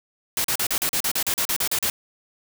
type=noise bursts; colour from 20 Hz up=white; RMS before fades=-23 dBFS; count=14; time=0.37-1.9 s; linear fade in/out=2 ms; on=74 ms; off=38 ms; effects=none